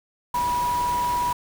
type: tone in noise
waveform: sine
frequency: 974 Hz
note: B5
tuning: 24 cents flat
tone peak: -21 dBFS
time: 0.34-1.33 s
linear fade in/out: 5 ms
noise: pink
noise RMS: -34 dBFS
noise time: 0.34-1.33 s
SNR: +10 dB
effects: none

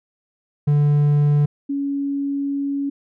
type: tone pair in turn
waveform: triangle / sine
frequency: 146.4 / 280.1 Hz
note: D3 / C#4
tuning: -5 / +18 cents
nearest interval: major seventh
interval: 1123 cents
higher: second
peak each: -11 / -20 dBFS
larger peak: first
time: 0.67-1.46 / 1.69-2.9 s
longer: second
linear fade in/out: 10 ms
effects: none

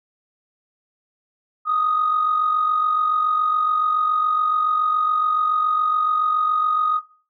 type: tone with amplitude modulation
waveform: sine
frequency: 1244.5 Hz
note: D#6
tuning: in tune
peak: -14 dBFS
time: 1.65-7.01 s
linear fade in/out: 50 ms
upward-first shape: sine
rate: 47.1 Hz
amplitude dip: 55%
effects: noise-tail reverb RT60 0.4 s tail -18 dB re dry + tanh soft clip ceiling -11 dBFS

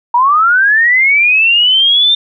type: linear sweep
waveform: sine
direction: up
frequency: 932.3 to 3615 Hz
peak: -6 dBFS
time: 0.14-2.15 s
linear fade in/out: 5 ms
effects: none

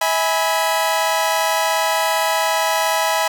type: chord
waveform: sawtooth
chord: E major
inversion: none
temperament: equal with one note detuned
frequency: 646.1 / 830.6 / 987.8 Hz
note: E5 / G#5 / B5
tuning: -35 / 0 / 0 cents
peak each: -17 dBFS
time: 0.01-3.28 s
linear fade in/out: 5 ms
effects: none

